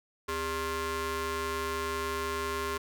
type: ring-modulated tone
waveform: sawtooth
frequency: 330 Hz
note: E4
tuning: 2 cents sharp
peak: -24 dBFS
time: 0.28-2.78 s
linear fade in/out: 10 ms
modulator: 734 Hz
effects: none